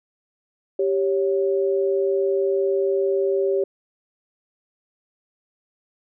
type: tone pair together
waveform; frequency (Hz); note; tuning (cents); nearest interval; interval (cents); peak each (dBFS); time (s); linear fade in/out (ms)
sine; 392 / 554.4; G4 / C#5; 0 / 0; tritone; 600; -19 / -24; 0.79-3.64; 5
effects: none